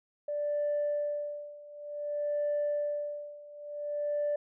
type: tone with tremolo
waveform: sine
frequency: 587 Hz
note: D5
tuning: 1 cent flat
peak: -26 dBFS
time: 0.28-4.36 s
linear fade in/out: 5 ms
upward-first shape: sine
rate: 0.55 Hz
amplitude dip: 90%
effects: tanh soft clip ceiling -24 dBFS